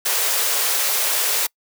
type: high-pass noise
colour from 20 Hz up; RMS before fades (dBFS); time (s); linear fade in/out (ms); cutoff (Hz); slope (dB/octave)
white; -20; 0.05-1.47; 10; 380; 96
effects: noise-tail reverb RT60 0.1 s tail -26 dB re dry